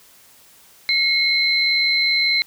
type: tone pair together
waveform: sine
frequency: 2166 / 4089 Hz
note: C#7 / C8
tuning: -41 / -41 cents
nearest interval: major seventh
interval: 1100 cents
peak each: -18 dBFS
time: 0.89-2.42 s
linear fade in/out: 0 ms
effects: white hiss -50 dBFS RMS until 2.46 s